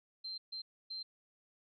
sine tone bursts at uneven times, 4137 Hz, C8, 20 cents flat, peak -40 dBFS, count 3, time 0.24-0.38 / 0.52-0.62 / 0.9-1.03 s, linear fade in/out 10 ms, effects none

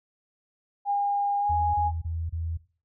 sine tone with pitch glide, 810 to 828.9 Hz, G#5 to G#5, -43 to -4 cents, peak -22 dBFS, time 0.85-1.92 s, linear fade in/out 50 ms, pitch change +39 cents, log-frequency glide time 1.4-1.5 s
sine tone bursts, 82.41 Hz, E2, in tune, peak -28 dBFS, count 4, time 1.49-2.574 s, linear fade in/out 10 ms, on 250 ms, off 28 ms
effects noise-tail reverb RT60 0.4 s tail -18 dB re dry

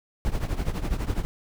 brown noise with tremolo, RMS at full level -23 dBFS, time 0.25-1.25 s, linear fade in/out 0 ms, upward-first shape triangle, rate 12 Hz, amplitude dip 85%, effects none

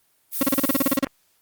violet noise, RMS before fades -26 dBFS, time 0.31-0.99 s, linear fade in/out 50 ms
35% pulse tone bursts, 272.9 Hz, C#4, 27 cents flat, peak -15 dBFS, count 12, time 0.41-1.046 s, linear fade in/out 2 ms, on 20 ms, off 36 ms
clicks, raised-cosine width 0.5 ms, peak -17 dBFS, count 2, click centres 1.045 / 1.069 s
effects white hiss -64 dBFS RMS until 1.41 s + Opus 32 kbps

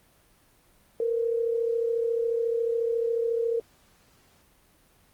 sine tone pair together, 459.8 / 493.9 Hz, A#4 / B4, -24 / 0 cents, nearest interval minor second, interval 124 cents, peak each -24 / -32 dBFS, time 1-3.6 s, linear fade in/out 2 ms, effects pink hiss -61 dBFS RMS until 5.13 s + Opus 32 kbps

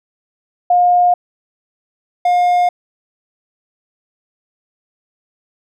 sine / triangle tone pair in turn, 712 / 712 Hz, F5 / F5, +33 / +33 cents, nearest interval unison, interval 0 cents, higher neither, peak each -8 dBFS, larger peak neither, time 0.7-1.14 / 2.25-2.69 s, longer neither, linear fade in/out 5 ms, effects none

